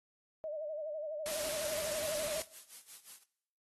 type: tone with vibrato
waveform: sine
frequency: 613 Hz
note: D#5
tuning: 26 cents flat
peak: -37 dBFS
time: 0.44-2.4 s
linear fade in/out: 0 ms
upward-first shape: sine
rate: 12 Hz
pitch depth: 79 cents each way
type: noise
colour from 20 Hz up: white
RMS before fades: -39 dBFS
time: 1.26-2.42 s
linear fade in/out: 0 ms
type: noise with tremolo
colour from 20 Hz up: blue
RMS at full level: -48 dBFS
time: 1.64-3.24 s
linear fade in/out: 10 ms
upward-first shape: sine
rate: 5.6 Hz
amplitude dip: 85%
effects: noise-tail reverb RT60 0.8 s tail -22 dB re dry + AAC 32 kbps